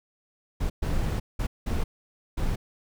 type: noise bursts at uneven times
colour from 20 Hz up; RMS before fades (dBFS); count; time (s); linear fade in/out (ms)
brown; -26; 5; 0.6-0.7 / 0.82-1.2 / 1.39-1.47 / 1.66-1.84 / 2.37-2.56; 10
effects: none